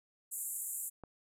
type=band-pass noise; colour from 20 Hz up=pink; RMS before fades=-40 dBFS; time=0.31-0.9 s; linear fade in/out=20 ms; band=7200 to 14000 Hz; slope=96 dB/octave
type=click; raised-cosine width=1 ms; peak=-33 dBFS; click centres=1.037 s
effects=none